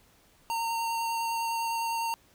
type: tone with vibrato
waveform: square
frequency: 918 Hz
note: A#5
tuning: 27 cents flat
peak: -29 dBFS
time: 0.5-2.14 s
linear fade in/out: 0 ms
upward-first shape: sine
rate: 9.9 Hz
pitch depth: 11 cents each way
effects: pink hiss -62 dBFS RMS until 2.34 s